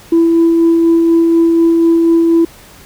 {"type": "tone with tremolo", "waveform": "sine", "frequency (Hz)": 332.8, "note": "E4", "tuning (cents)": 17, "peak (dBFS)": -4, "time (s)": [0.12, 2.45], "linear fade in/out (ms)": 5, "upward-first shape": "sine", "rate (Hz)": 4.1, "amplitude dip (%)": 25, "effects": ["tanh soft clip ceiling -3 dBFS", "pink hiss -39 dBFS RMS until 2.85 s"]}